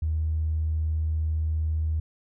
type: tone with tanh clipping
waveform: triangle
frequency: 78.7 Hz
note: D#2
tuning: 20 cents sharp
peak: -23 dBFS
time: 0.02-2 s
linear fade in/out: 5 ms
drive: 4 dB
effects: none